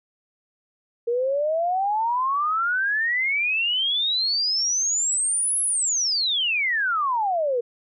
sine exponential two-way sweep, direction up then down, 462.5 to 11000 to 462.5 Hz, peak -20 dBFS, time 1.07-7.61 s, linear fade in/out 10 ms, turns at 5.62 s, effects none

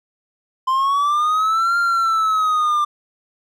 triangle linear two-way sweep, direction up then down, 1034 to 1396.9 to 1185 Hz, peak -13 dBFS, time 0.67-2.85 s, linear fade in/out 10 ms, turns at 1.78 s, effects none

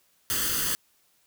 white noise with comb filter, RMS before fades -27 dBFS, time 0.3-0.75 s, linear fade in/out 0 ms, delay 0.64 ms, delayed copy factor +0.75, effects white hiss -66 dBFS RMS until 1.26 s

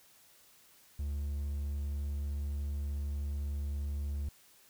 triangle tone, 71.7 Hz, D2, 41 cents flat, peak -31 dBFS, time 0.99-4.29 s, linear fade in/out 5 ms, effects white hiss -62 dBFS RMS until 4.69 s

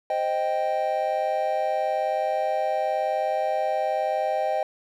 triangle chord, C minor, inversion none, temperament equal, 523.3 / 622.3 / 784 Hz, C5 / Eb5 / G5, 0 / 0 / 0 cents, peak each -28 / -24 / -24 dBFS, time 0.1-4.63 s, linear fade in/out 2 ms, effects none

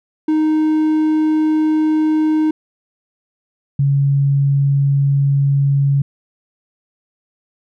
triangle / sine tone pair in turn, 310.7 / 139.65 Hz, D#4 / C#3, -2 / +13 cents, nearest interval octave + major second, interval 1385 cents, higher first, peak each -10 / -11 dBFS, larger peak first, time 0.28-2.51 / 3.79-6.02 s, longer neither, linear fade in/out 5 ms, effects none

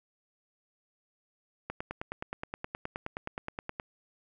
click train, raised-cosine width 0.5 ms, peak -20 dBFS, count 21, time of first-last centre 1.7-3.799 s, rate 9.53 Hz, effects none

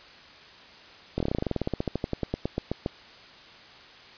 slowing click train, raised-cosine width 2 ms, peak -13 dBFS, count 26, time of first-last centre 1.18-2.861 s, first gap 23 ms, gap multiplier 1.08, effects white hiss -49 dBFS RMS until 4.17 s + resampled to 11025 Hz

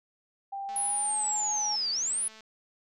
sine tone with pitch glide, 790 to 841.8 Hz, G5 to G#5, +13 to +23 cents, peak -33 dBFS, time 0.52-1.76 s, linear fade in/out 10 ms, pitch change +110 cents, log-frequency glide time 0.68-1.14 s
click train, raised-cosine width 0.2 ms, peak -34 dBFS, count 377, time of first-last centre 0.69-2.407 s, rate 219 Hz
sine linear two-way sweep, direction down then up, 10548 to 4500 to 10548 Hz, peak -27 dBFS, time 0.76-2.28 s, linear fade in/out 2 ms, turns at 1.91 s
effects none

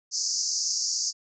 white band-pass noise, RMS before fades -28 dBFS, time 0.11-1.13 s, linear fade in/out 50 ms, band 4700 to 6800 Hz, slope 96 dB/octave, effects none

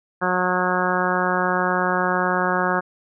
harmonic tone, 181.8 Hz, F#3, 30 cents flat, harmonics 1 / 2 / 3 / 4 / 5 / 6 / 7 / 8 / 9, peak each -27 / -27 / -27 / -27 / -27 / -27 / -27 / -27 / -27 dBFS, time 0.21-2.81 s, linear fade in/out 20 ms, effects none

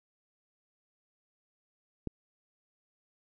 click, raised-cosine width 3 ms, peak -21 dBFS, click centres 2.073 s, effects none

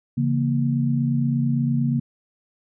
sine tone cluster, 138.4 / 166.9 / 235 Hz, C#3 / E3 / A#3, -2 / +22 / +14 cents, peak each -21 / -29 / -22 dBFS, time 0.17-2 s, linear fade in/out 10 ms, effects none

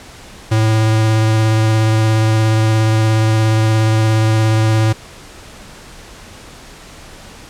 square tone with vibrato, 110 Hz, A2, in tune, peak -11 dBFS, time 0.51-4.93 s, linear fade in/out 10 ms, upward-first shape square, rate 17 Hz, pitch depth 10 cents each way, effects pink hiss -37 dBFS RMS until 7.49 s + low-pass 9000 Hz 12 dB/octave

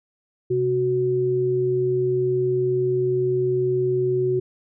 sine tone pair together, 130.71 / 370 Hz, C3 / F#4, -1 / 0 cents, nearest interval octave + tritone, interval 1801 cents, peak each -26 / -19 dBFS, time 0.5-4.4 s, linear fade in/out 10 ms, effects none

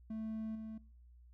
triangle tone with level steps, 220 Hz, A3, in tune, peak -37 / -42 dBFS, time 0.1-0.78 s, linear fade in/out 5 ms, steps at 0.55 s, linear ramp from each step 5 ms, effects noise-tail reverb RT60 0.6 s tail -24 dB re dry + added 60 Hz sine -57 dBFS peak until 1.33 s

